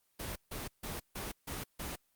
pink noise bursts, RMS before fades -40 dBFS, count 6, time 0.19-1.96 s, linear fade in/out 10 ms, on 170 ms, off 150 ms, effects white hiss -75 dBFS RMS until 2.15 s + Opus 24 kbps

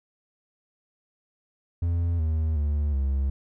triangle tone with pitch steps, 85.3 / 79.13 / 73.41 / 68.09 Hz, F2 / D#2 / D2 / C#2, -40 / +30 / 0 / -30 cents, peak -20 dBFS, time 1.82-3.3 s, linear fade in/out 5 ms, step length 370 ms, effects none

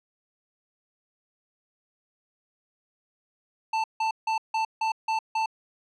square tone bursts, 886 Hz, A5, 12 cents sharp, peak -24 dBFS, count 7, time 3.73-5.46 s, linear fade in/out 5 ms, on 110 ms, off 160 ms, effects low-pass 4000 Hz 12 dB/octave

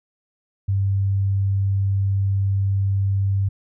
sine tone, 98.1 Hz, G2, 2 cents sharp, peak -17 dBFS, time 0.68-3.49 s, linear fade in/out 10 ms, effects none

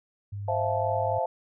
sine tone with pitch glide, 101 to 101.94 Hz, G#2 to G#2, -48 to -32 cents, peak -32 dBFS, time 0.32-1.19 s, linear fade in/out 10 ms, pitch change +16 cents, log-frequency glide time 0.53-0.96 s
sine chord, F major seventh, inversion second, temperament just, 523.8 / 654.8 / 698.5 / 873.1 Hz, C5 / E5 / F5 / A5, +2 / -12 / 0 / -14 cents, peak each -30 dBFS, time 0.48-1.26 s, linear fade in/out 5 ms
effects none

